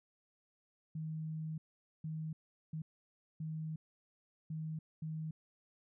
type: tone bursts at uneven times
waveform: sine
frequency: 157.6 Hz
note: D#3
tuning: 23 cents sharp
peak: -38 dBFS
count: 6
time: 0.95-1.58 / 2.04-2.33 / 2.73-2.82 / 3.4-3.76 / 4.5-4.79 / 5.02-5.31 s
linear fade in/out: 5 ms
effects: none